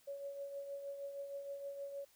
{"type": "tone with tremolo", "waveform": "sine", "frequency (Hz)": 560, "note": "C#5", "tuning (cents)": 18, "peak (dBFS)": -40, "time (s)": [0.07, 2.05], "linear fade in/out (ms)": 10, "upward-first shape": "triangle", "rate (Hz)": 6.4, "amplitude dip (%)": 55, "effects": ["white hiss -69 dBFS RMS until 2.15 s"]}